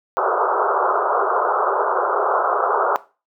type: band-pass noise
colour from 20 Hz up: white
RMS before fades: -19 dBFS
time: 0.17-2.96 s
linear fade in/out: 0 ms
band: 370 to 1400 Hz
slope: 96 dB/octave
effects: noise-tail reverb RT60 0.3 s tail -17 dB re dry